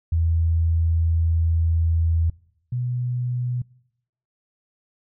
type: tone pair in turn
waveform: sine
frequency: 82.41 / 123.48 Hz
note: E2 / B2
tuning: 0 / 0 cents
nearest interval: perfect fifth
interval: 700 cents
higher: second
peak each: -17 / -22 dBFS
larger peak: first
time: 0.12-2.3 / 2.72-3.62 s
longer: first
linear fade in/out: 5 ms
effects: noise-tail reverb RT60 0.8 s tail -24 dB re dry